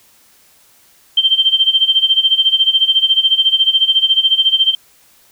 sine tone with tremolo, 3136 Hz, G7, in tune, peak -6 dBFS, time 1.17-4.75 s, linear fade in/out 5 ms, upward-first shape sine, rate 14 Hz, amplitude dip 85%, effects white hiss -50 dBFS RMS until 5.31 s

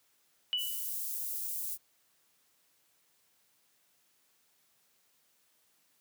sine tone with exponential decay, 2960 Hz, F#7, in tune, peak -26 dBFS, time 0.53-0.93 s, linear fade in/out 0 ms, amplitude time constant 85 ms
white high-pass noise, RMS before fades -37 dBFS, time 0.57-1.78 s, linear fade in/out 50 ms, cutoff 11000 Hz, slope 12 dB/octave
effects white hiss -71 dBFS RMS until 6 s + high-pass 100 Hz 12 dB/octave

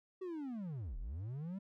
triangle linear two-way sweep, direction down then up, 384.1 to 32.63 to 201 Hz, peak -38 dBFS, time 0.21-1.59 s, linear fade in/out 10 ms, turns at 0.98 s, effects none

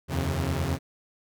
sawtooth tone cluster, 79.4 / 88.8 / 135.1 Hz, D#2 / F2 / C#3, +36 / +29 / -44 cents, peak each -26 dBFS, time 0.08-0.79 s, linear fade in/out 50 ms, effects none

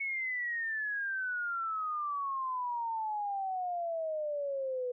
sine exponential sweep, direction down, 2217 to 489.9 Hz, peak -32 dBFS, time 0-4.92 s, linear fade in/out 10 ms, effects none

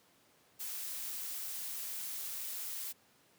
blue noise, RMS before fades -41 dBFS, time 0.59-2.93 s, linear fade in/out 20 ms, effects pink hiss -67 dBFS RMS until 3.38 s + high-pass 150 Hz 12 dB/octave

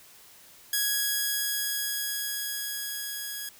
5% pulse tone with level ramp, 1661.2 Hz, G#6, in tune, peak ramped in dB -13 to -23 dBFS, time 0.73-3.49 s, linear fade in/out 2 ms, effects white hiss -53 dBFS RMS until 3.59 s

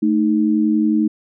sine tone pair together, 220 / 311.1 Hz, A3 / D#4, 0 / 0 cents, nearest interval tritone, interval 600 cents, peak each -16 dBFS, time 0.02-1.08 s, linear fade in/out 10 ms, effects none

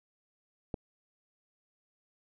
click, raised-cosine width 2 ms, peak -21 dBFS, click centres 0.742 s, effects none

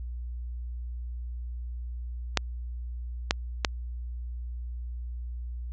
clicks, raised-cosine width 0.2 ms, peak -4 dBFS, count 3, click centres 2.373 / 3.309 / 3.648 s, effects added 60 Hz sine -33 dBFS peak until 5.72 s + resampled to 16000 Hz

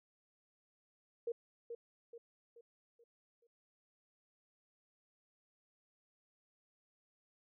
sine tone with echo, 468.3 Hz, A#4, 8 cents sharp, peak -35 dBFS, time 1.27-1.32 s, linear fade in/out 5 ms, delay 430 ms, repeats 5, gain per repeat -7 dB, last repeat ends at 3.47 s, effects none

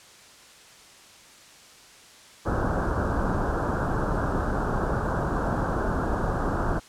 pink low-pass noise, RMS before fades -26 dBFS, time 2.45-6.8 s, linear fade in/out 20 ms, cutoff 1600 Hz, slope 96 dB/octave, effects white hiss -50 dBFS RMS until 6.88 s + low-pass 8000 Hz 12 dB/octave

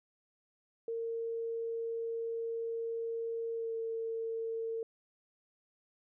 sine tone with pitch glide, 458.5 to 453.2 Hz, A#4 to A#4, -29 to -49 cents, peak -34 dBFS, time 0.88-4.83 s, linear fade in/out 2 ms, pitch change -20 cents, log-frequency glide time 3.54-3.73 s, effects none

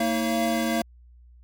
square tone cluster, 228.1 / 319.6 / 546 / 682 Hz, A#3 / D#4 / C#5 / F5, -37 / +47 / -26 / -41 cents, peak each -26 / -30 / -33 / -28 dBFS, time 0-0.82 s, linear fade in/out 5 ms, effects added 60 Hz sine -48 dBFS peak until 1.43 s + MP3 96 kbps

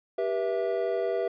triangle chord, E minor, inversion first, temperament equal with one note detuned, 392 / 483.4 / 659.3 Hz, G4 / B4 / E5, 0 / -37 / 0 cents, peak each -28 dBFS, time 0.18-1.28 s, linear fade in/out 5 ms, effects resampled to 11025 Hz

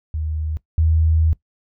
sine tone pair in turn, 77.78 / 79.97 Hz, D#2 / D#2, 0 / +48 cents, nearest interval unison, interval 48 cents, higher second, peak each -21 / -13 dBFS, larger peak second, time 0.14-0.57 / 0.78-1.33 s, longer second, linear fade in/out 0 ms, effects noise-tail reverb RT60 0.1 s tail -19 dB re dry

